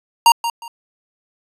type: tone with echo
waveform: square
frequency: 933 Hz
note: A#5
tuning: 1 cent sharp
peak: -7 dBFS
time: 0.26-0.32 s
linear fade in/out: 2 ms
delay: 180 ms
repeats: 2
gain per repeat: -12 dB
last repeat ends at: 0.68 s
effects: resampled to 32000 Hz